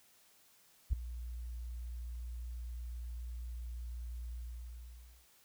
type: tone with ADSR envelope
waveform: sine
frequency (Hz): 59.5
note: A#1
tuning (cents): +36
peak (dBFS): -24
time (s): 0.9-5.27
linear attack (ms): 29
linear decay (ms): 6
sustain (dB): -16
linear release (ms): 930
effects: white hiss -66 dBFS RMS until 5.44 s